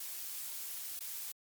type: noise with dropouts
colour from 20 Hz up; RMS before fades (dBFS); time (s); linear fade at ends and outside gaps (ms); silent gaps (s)
blue; -42; 0-1.32; 5; 0.993-1.005
effects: MP3 96 kbps